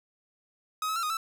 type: tone with pitch steps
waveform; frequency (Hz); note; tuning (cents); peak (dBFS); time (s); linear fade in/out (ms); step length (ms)
45% pulse; 1263 / 1286 / 1357 / 1241 / 1321; D#6 / E6 / E6 / D#6 / E6; +26 / -43 / +50 / -5 / +3; -28; 0.82-1.17; 2; 70
effects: none